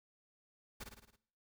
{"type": "noise with echo", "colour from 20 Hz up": "pink", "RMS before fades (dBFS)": -45, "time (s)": [0.8, 0.84], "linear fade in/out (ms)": 10, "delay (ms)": 54, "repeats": 6, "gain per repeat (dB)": -4, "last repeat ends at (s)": 1.164, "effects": ["noise-tail reverb RT60 0.6 s tail -18 dB re dry"]}